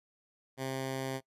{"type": "tone", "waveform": "10% pulse", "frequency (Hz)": 132.8, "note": "C3", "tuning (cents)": 26, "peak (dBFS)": -26, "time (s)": [0.57, 1.21], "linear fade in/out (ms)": 50, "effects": ["noise-tail reverb RT60 0.1 s tail -21 dB re dry", "resampled to 32000 Hz"]}